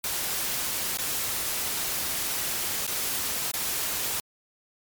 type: noise with dropouts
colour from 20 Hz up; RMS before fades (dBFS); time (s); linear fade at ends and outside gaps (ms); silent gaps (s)
white; -29; 0.04-4.2; 1; 0.973-0.985 / 2.867-2.876 / 3.514-3.538
effects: MP3 96 kbps